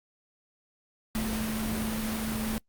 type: tone in noise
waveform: sine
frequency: 219.2 Hz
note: A3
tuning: 6 cents flat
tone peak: -30 dBFS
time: 1.15-2.58 s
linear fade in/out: 0 ms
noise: pink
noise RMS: -34 dBFS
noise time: 1.15-2.58 s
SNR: +1 dB
effects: noise-tail reverb RT60 0.1 s tail -25 dB re dry + Opus 48 kbps